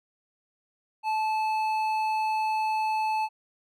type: tone with hard clipping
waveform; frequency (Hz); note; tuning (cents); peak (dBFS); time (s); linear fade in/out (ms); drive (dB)
sine; 870; A5; -20; -26; 1.03-3.29; 50; 8
effects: none